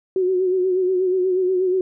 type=tone with vibrato; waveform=sine; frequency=370 Hz; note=F#4; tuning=in tune; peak=-16 dBFS; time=0.16-1.81 s; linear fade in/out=2 ms; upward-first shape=sine; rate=8.3 Hz; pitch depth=47 cents each way; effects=none